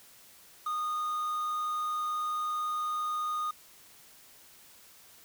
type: tone with quantisation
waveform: triangle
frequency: 1231 Hz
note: D#6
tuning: 19 cents flat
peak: -28 dBFS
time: 0.66-3.51 s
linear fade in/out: 5 ms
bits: 8
effects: white hiss -56 dBFS RMS until 5.24 s

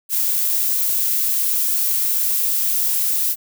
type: noise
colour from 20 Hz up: violet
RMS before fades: -19 dBFS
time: 0.09-3.36 s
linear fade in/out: 50 ms
effects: none

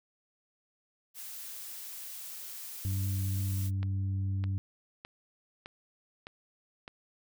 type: noise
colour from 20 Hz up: blue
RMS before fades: -43 dBFS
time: 1.14-3.71 s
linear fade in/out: 50 ms
type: harmonic tone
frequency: 96.9 Hz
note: G2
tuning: 20 cents flat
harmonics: 1 / 2 / 3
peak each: -29 / -44 / -48 dBFS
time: 2.85-4.58 s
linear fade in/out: 0 ms
type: click train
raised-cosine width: 0.3 ms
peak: -27 dBFS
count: 6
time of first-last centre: 3.83-6.879 s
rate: 1.64 Hz
effects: none

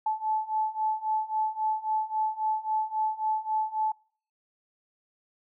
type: beating tone pair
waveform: sine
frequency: 866 / 869.7 Hz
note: A5 / A5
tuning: -28 / -20 cents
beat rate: 3.7 Hz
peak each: -30 / -28 dBFS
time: 0.06-3.92 s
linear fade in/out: 5 ms
effects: noise-tail reverb RT60 0.5 s tail -25 dB re dry

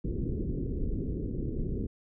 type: low-pass noise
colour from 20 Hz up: pink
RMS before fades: -32 dBFS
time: 0.04-1.87 s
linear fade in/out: 10 ms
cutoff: 430 Hz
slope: 48 dB/octave
effects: none

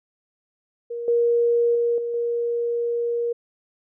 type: tone with level steps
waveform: sine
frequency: 472.1 Hz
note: A#4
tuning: 22 cents sharp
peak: -27 / -16 / -18 / -24 / -21 dBFS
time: 0.9-3.33 s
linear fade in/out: 10 ms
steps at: 1.08 / 1.75 / 1.98 / 2.14 s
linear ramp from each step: 2 ms
effects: none

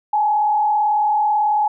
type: tone with frequency modulation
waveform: sine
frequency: 843 Hz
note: G#5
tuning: 26 cents sharp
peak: -14 dBFS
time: 0.13-1.68 s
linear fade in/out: 5 ms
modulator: 38.2 Hz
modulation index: 0.62
effects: none

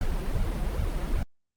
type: noise with flanger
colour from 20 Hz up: brown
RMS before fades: -27 dBFS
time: 0.01-1.23 s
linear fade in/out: 2 ms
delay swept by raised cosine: 1.3 to 5.7 ms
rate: 2.5 Hz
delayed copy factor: +0.85
effects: Opus 48 kbps

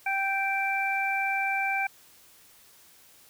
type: harmonic tone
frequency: 782 Hz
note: G5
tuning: 4 cents flat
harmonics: 1 / 2 / 3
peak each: -29 / -32 / -28 dBFS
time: 0.06-1.87 s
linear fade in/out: 5 ms
effects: white hiss -56 dBFS RMS until 3.29 s

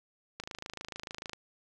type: click train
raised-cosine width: 0.2 ms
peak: -22 dBFS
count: 26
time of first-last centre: 0.4-1.333 s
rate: 26.8 Hz
effects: none

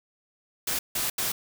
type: noise bursts at uneven times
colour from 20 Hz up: white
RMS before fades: -28 dBFS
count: 3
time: 0.67-0.79 / 0.95-1.1 / 1.18-1.32 s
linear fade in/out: 5 ms
effects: none

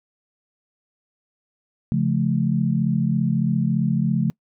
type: chord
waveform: sine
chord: Db augmented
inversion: none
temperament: just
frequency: 138.59 / 173.24 / 216.5 Hz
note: Db3 / F3 / A3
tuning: 0 / -14 / -28 cents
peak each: -22 dBFS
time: 1.92-4.3 s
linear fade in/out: 0 ms
effects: noise-tail reverb RT60 0.1 s tail -25 dB re dry

